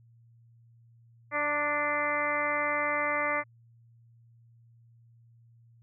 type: harmonic tone with a mistuned harmonic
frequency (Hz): 293.7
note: D4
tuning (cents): 0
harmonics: 1 / 2 / 3 / 4 / 5 / 6 / 7 / 8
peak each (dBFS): -41 / -33 / -37 / -32 / -39 / -36 / -31 / -41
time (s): 1.31-3.44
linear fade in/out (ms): 50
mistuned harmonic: 3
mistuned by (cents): +17
effects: added 116 Hz sine -56 dBFS peak until 5.82 s